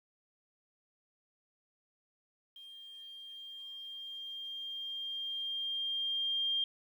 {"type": "tone with level ramp", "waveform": "sine", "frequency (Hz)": 3200, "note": "G7", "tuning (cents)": 35, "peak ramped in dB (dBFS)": [-49, -29], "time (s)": [2.56, 6.64], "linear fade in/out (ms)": 2, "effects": ["11-bit"]}